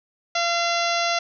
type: harmonic tone with a mistuned harmonic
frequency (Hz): 685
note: F5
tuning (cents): -34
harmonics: 1 / 2 / 3 / 4 / 5 / 6 / 7 / 8 / 9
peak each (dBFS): -24 / -27 / -29 / -30 / -31 / -32 / -32 / -33 / -34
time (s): 0.35-1.19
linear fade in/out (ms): 5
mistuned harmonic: 8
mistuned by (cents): +24
effects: none